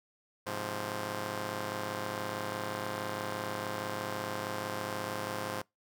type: chord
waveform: 5% pulse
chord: F minor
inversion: first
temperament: just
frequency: 104.77 / 130.96 / 174.61 Hz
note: Ab2 / C3 / F3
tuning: +16 / +2 / 0 cents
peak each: -27 / -32 / -30 dBFS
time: 0.46-5.62 s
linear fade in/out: 10 ms
effects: noise-tail reverb RT60 0.2 s tail -25 dB re dry